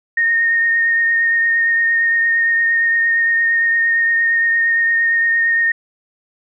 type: tone with vibrato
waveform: sine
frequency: 1844 Hz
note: A#6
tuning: 19 cents flat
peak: -12 dBFS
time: 0.17-5.72 s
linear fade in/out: 5 ms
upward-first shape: triangle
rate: 8.7 Hz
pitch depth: 18 cents each way
effects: none